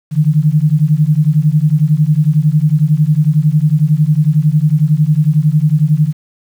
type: beating tone pair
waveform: sine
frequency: 146.83 / 157.83 Hz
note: D3 / D#3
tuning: 0 / +25 cents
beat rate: 11 Hz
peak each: -11 dBFS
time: 0.11-6.13 s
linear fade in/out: 50 ms
effects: 7-bit